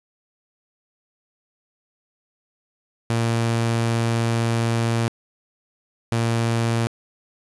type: tone pair in turn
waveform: sawtooth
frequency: 115.5 / 115.5 Hz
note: A#2 / A#2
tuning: -16 / -16 cents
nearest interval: unison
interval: 0 cents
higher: neither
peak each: -15 dBFS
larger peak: neither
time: 3.1-5.08 / 6.12-6.87 s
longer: first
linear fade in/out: 0 ms
effects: resampled to 24000 Hz + 7-bit